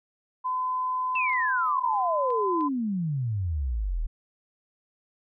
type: tone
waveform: sine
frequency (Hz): 1017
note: C6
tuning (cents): -50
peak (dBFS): -25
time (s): 0.44-2.69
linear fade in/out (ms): 20
type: exponential sweep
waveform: sine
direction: down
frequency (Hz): 2726 to 36.04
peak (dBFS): -25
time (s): 1.15-4.07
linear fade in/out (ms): 10
type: clicks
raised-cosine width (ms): 0.3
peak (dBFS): -33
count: 5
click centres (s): 1.153 / 1.295 / 1.333 / 2.304 / 2.609
effects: none